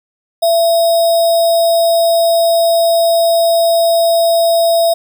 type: tone with sample-and-hold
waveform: sine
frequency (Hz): 670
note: E5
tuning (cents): +28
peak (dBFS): -8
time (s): 0.42-4.94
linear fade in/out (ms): 10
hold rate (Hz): 4410
effects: none